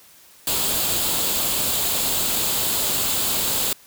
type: noise with comb filter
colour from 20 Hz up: white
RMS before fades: -22 dBFS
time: 0.47-3.73 s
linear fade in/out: 2 ms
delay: 0.26 ms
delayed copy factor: +0.5
effects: white hiss -50 dBFS RMS until 3.86 s